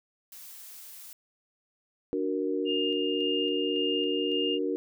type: noise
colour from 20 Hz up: blue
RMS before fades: -46 dBFS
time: 0.32-1.13 s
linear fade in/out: 2 ms
type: chord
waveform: sine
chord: D augmented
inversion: none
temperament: equal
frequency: 293.7 / 370 / 466.2 Hz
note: D4 / F#4 / A#4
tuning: 0 / 0 / 0 cents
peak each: -31 dBFS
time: 2.13-4.76 s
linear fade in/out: 0 ms
type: tone with tremolo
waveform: sine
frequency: 2822 Hz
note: F7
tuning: 17 cents sharp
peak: -29 dBFS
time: 2.65-4.59 s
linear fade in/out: 50 ms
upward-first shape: square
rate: 1.8 Hz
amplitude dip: 30%
effects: none